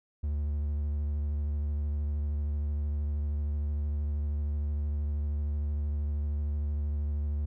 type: tone with vibrato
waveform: triangle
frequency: 73.42 Hz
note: D2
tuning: in tune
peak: -26 dBFS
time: 0.23-7.46 s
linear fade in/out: 10 ms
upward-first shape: sine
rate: 13 Hz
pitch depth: 26 cents each way
effects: none